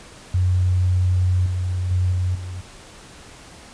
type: tone with level steps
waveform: sine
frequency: 91.1 Hz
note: F#2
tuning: 26 cents flat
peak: -15 / -20 / -16 / -18 / -28 dBFS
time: 0.34-2.61 s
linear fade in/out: 5 ms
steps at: 1.46 / 1.91 / 2.12 / 2.35 s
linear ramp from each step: 2 ms
effects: pink hiss -43 dBFS RMS until 3.73 s + resampled to 22050 Hz